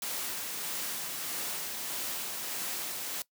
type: noise with tremolo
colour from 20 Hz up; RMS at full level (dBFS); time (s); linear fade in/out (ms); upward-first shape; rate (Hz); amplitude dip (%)
white; -35; 0.02-3.22; 2; sine; 1.6; 25
effects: noise-tail reverb RT60 0.1 s tail -20 dB re dry + high-pass 150 Hz 12 dB/octave